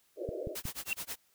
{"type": "band-pass noise", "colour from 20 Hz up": "white", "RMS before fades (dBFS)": -39, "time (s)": [0.16, 0.57], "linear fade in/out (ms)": 50, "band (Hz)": [320, 620], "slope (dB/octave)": 96}
{"type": "click train", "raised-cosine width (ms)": 5, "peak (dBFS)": -26, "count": 3, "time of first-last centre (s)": [0.29, 0.654], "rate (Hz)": 5.49}
{"type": "noise with tremolo", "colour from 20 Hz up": "white", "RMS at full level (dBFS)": -38, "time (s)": [0.55, 1.16], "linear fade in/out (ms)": 5, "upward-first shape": "sine", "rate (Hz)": 9.3, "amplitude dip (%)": 100}
{"type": "tone with exponential growth", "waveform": "sine", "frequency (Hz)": 2728, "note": "F7", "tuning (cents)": -41, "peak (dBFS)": -25, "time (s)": [0.85, 0.93], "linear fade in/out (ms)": 1, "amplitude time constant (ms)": 17}
{"effects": ["white hiss -70 dBFS RMS until 1.34 s"]}